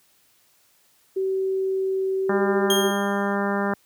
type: tone with pitch glide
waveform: sine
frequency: 382.2 to 386 Hz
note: G4 to G4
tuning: -44 to -27 cents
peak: -21 dBFS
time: 1.16-2.91 s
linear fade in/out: 10 ms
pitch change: +17 cents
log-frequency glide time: 2.16-2.39 s
type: harmonic tone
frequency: 200 Hz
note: G3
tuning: 35 cents sharp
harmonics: 1 / 2 / 3 / 4 / 5 / 6 / 7 / 8 / 9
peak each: -25 / -28 / -30 / -31 / -32 / -33 / -33 / -34 / -35 dBFS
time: 2.29-3.74 s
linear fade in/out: 5 ms
type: tone with exponential decay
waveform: sawtooth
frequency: 3225 Hz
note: G7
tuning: 48 cents sharp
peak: -16 dBFS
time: 2.7-3.35 s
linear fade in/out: 2 ms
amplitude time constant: 140 ms
effects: white hiss -61 dBFS RMS until 3.85 s + high-pass 60 Hz 12 dB/octave